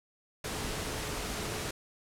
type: tone in noise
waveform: sine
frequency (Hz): 429.2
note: A4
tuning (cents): -43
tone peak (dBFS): -46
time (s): 0.44-1.71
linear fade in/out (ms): 5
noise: pink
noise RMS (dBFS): -36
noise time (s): 0.44-1.71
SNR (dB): -13
effects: low-pass 11000 Hz 12 dB/octave